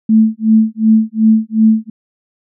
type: tone with tremolo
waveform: sine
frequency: 220 Hz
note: A3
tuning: in tune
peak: -4 dBFS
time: 0.09-1.9 s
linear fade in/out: 5 ms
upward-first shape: sine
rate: 2.7 Hz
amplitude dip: 100%
effects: none